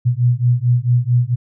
sine beating tone pair, 120 / 124.5 Hz, B2 / B2, -49 / +14 cents, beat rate 4.5 Hz, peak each -15 dBFS, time 0.05-1.36 s, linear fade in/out 20 ms, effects none

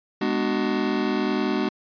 square chord, G# half-diminished seventh, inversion none, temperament just, 207.7 / 249.2 / 299 / 373.8 Hz, G#3 / B3 / D4 / F#4, 0 / +16 / +31 / +18 cents, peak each -28 dBFS, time 0.21-1.69 s, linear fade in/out 5 ms, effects resampled to 11025 Hz

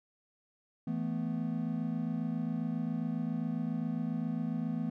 triangle chord, E suspended fourth, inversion none, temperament just, 164.81 / 219.8 / 247.2 Hz, E3 / A3 / B3, 0 / -2 / +2 cents, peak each -34 dBFS, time 0.87-4.9 s, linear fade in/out 5 ms, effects none

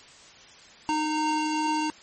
square tone pair together, 308.2 / 922.1 Hz, D#4 / A#5, -16 / -19 cents, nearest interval octave + perfect fifth, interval 1897 cents, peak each -28 / -27 dBFS, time 0.89-1.9 s, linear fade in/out 0 ms, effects white hiss -50 dBFS RMS until 2.02 s + MP3 32 kbps

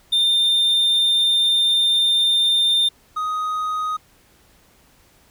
triangle tone pair in turn, 3608 / 1250.8 Hz, A7 / D#6, +43 / +9 cents, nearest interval octave + tritone, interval 1834 cents, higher first, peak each -13 / -19 dBFS, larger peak first, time 0.12-2.89 / 3.16-3.97 s, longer first, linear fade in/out 10 ms, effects pink hiss -55 dBFS RMS until 5.3 s

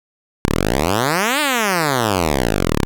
5% pulse exponential two-way sweep, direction up then down, 31.59 to 310 to 31.59 Hz, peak -4 dBFS, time 0.45-2.85 s, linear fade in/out 0 ms, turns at 1.4 s, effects none

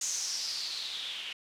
blue noise with low-pass filter sweep, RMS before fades -36 dBFS, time 0.01-1.33 s, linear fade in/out 5 ms, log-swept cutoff 6700 to 2900 Hz, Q 5.6, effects none

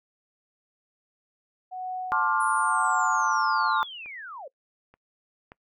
sine tone with tremolo, 740 Hz, F#5, in tune, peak -29 dBFS, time 1.71-3.7 s, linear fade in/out 20 ms, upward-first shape sine, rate 1 Hz, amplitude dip 100%
sine chord, D minor seventh, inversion second, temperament just, 881 / 1057.2 / 1174.7 / 1409.6 Hz, A5 / C6 / D6 / F6, +2 / +18 / 0 / +16 cents, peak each -27 dBFS, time 2.12-3.83 s, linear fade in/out 0 ms
sine linear sweep, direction down, 10140 to 488.8 Hz, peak -37 dBFS, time 2.4-4.48 s, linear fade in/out 5 ms
clicks, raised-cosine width 0.5 ms, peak -34 / -39 / -29 dBFS, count 3, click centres 4.06 / 4.94 / 5.519 s
effects noise-tail reverb RT60 0.1 s tail -23 dB re dry

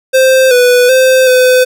square tone with pitch steps, 523 / 493.3 / 519 / 507 Hz, C5 / B4 / C5 / B4, -1 / -2 / -14 / +45 cents, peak -5 dBFS, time 0.13-1.65 s, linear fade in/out 20 ms, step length 380 ms, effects none

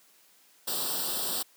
white noise with comb filter, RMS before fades -31 dBFS, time 0.67-1.43 s, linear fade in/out 10 ms, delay 0.23 ms, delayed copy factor +0.85, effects white hiss -61 dBFS RMS until 1.56 s + high-pass 200 Hz 12 dB/octave

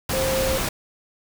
sine tone in noise, 528 Hz, C5, 16 cents sharp, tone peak -22 dBFS, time 0.13-0.58 s, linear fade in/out 5 ms, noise pink, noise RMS -25 dBFS, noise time 0.09-0.69 s, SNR 0 dB, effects none

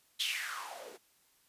blue noise with band-pass filter sweep, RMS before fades -39 dBFS, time 0.19-0.98 s, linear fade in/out 20 ms, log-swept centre 3600 to 350 Hz, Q 5.5, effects white hiss -69 dBFS RMS until 1.48 s + resampled to 32000 Hz

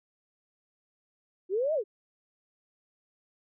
sine linear two-way sweep, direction up then down, 349.4 to 653 to 365.6 Hz, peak -25 dBFS, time 1.49-1.84 s, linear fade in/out 50 ms, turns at 1.74 s, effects none

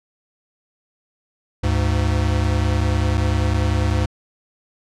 square tone pair together, 72.5 / 102.6 Hz, D2 / G#2, -22 / -21 cents, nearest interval tritone, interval 601 cents, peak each -20 dBFS, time 1.63-4.06 s, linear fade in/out 10 ms, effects low-pass 7000 Hz 12 dB/octave

